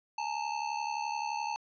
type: ring-modulated tone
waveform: square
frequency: 880 Hz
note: A5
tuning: in tune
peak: -30 dBFS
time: 0.18-1.56 s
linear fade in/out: 0 ms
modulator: 35.8 Hz
effects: resampled to 16000 Hz + 12-bit